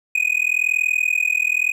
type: tone with amplitude modulation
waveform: triangle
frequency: 2489 Hz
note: D#7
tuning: in tune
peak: -11 dBFS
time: 0.15-1.72 s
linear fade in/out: 5 ms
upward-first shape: sine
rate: 40.9 Hz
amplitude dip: 100%
effects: none